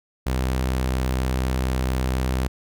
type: tone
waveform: sawtooth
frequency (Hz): 64.2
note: C2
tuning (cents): -32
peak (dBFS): -17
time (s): 0.26-2.48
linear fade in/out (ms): 10
effects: none